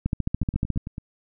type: two click trains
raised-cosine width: 5 ms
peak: -20 / -11 dBFS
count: 6 / 11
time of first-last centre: 0.43-0.981 / 0.06-0.774 s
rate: 9.07 / 14 Hz
effects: none